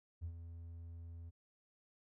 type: tone with ADSR envelope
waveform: triangle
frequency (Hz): 84.1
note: E2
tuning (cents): +35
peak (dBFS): -35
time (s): 0.21-1.31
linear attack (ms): 33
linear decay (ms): 74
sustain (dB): -10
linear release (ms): 26
effects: tanh soft clip ceiling -37 dBFS